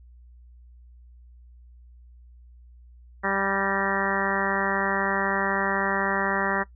harmonic tone with a mistuned harmonic, 196 Hz, G3, in tune, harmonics 1 / 2 / 3 / 4 / 5 / 6 / 7 / 8 / 9 / 10, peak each -32 / -32 / -32 / -32 / -32 / -32 / -32 / -32 / -32 / -32 dBFS, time 3.23-6.64 s, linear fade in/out 20 ms, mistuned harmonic 10, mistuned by -61 cents, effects noise-tail reverb RT60 0.1 s tail -18 dB re dry + added 60 Hz sine -47 dBFS peak until 6.75 s

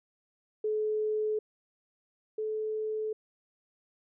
sine tone pair in turn, 429 / 433 Hz, A4 / A4, -44 / -28 cents, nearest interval unison, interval 16 cents, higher second, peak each -27 / -30 dBFS, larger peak first, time 0.64-1.39 / 2.38-3.13 s, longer neither, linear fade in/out 5 ms, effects none

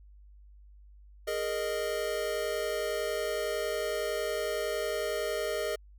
square chord, Ab suspended second, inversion none, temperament equal with one note detuned, 415.3 / 466.2 / 617.2 Hz, Ab4 / Bb4 / Eb5, 0 / 0 / -14 cents, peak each -36 / -36 / -34 dBFS, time 1.27-5.76 s, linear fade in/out 10 ms, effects added 50 Hz sine -51 dBFS peak until 5.98 s

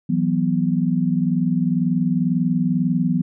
sine chord, E suspended second, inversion none, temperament equal, 164.81 / 185 / 246.9 Hz, E3 / F#3 / B3, 0 / 0 / 0 cents, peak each -21 dBFS, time 0.09-3.22 s, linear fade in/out 10 ms, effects none

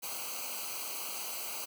white noise with comb filter, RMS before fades -39 dBFS, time 0.02-1.66 s, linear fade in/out 20 ms, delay 0.56 ms, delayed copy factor -1, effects none

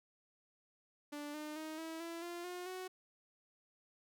sawtooth tone with pitch steps, 293 / 303 / 313.3 / 324 / 335 / 346.4 / 358.2 / 370.4 Hz, D4 / D#4 / D#4 / E4 / E4 / F4 / F4 / F#4, -4 / -46 / +12 / -30 / +28 / -14 / +44 / +2 cents, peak -39 dBFS, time 1.12-2.88 s, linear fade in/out 10 ms, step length 220 ms, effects none

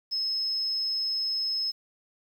sine tone, 5180 Hz, E8, 31 cents flat, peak -26 dBFS, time 0.11-1.72 s, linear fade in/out 20 ms, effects 9-bit

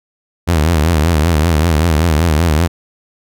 sawtooth tone with vibrato, 80.3 Hz, E2, 45 cents flat, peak -6 dBFS, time 0.47-2.68 s, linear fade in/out 20 ms, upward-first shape triangle, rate 5.2 Hz, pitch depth 170 cents each way, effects none

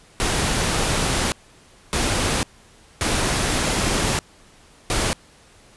pink noise bursts at uneven times, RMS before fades -21 dBFS, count 4, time 0.2-1.32 / 1.93-2.43 / 3.01-4.19 / 4.9-5.13 s, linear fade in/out 0 ms, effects pink hiss -51 dBFS RMS until 5.76 s + resampled to 24000 Hz

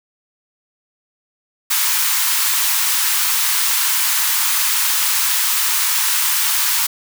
white high-pass noise, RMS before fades -17 dBFS, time 1.7-6.87 s, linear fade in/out 10 ms, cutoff 860 Hz, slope 96 dB/octave, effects none

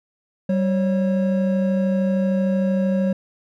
triangle tone pair together, 192.69 / 545 Hz, G3 / C#5, -29 / -29 cents, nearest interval octave + tritone, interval 1800 cents, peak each -16 / -22 dBFS, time 0.49-3.13 s, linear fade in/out 5 ms, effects none

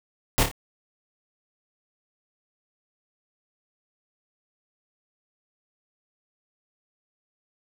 pink noise with echo, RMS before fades -20 dBFS, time 0.38-0.43 s, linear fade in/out 0 ms, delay 28 ms, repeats 3, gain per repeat -6 dB, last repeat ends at 0.514 s, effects none

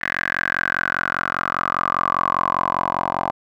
10% pulse tone with band-pass filter sweep, 45 Hz, F#1, 47 cents flat, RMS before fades -22 dBFS, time 0.01-3.31 s, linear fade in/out 10 ms, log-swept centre 1800 to 890 Hz, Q 7.5, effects none

